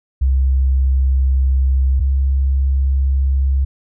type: tone pair in turn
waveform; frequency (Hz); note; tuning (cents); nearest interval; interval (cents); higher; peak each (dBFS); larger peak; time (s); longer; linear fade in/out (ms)
sine; 66.1 / 67.41; C2 / C#2; +18 / -48; unison; 34; second; -11 / -12; first; 0.21-2 / 2-3.65; first; 10
effects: none